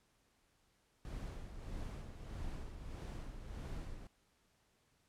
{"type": "noise with tremolo", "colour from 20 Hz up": "brown", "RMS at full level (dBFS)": -43, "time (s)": [1.05, 4.07], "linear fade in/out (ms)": 0, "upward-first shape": "sine", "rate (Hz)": 1.6, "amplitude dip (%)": 55, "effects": ["pink hiss -75 dBFS RMS until 5.08 s", "low-pass 11000 Hz 12 dB/octave"]}